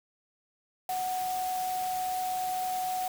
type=tone in noise; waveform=sine; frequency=740 Hz; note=F#5; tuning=in tune; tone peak=-29 dBFS; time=0.89-3.08 s; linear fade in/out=2 ms; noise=white; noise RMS=-41 dBFS; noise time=0.89-3.08 s; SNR=+9 dB; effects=none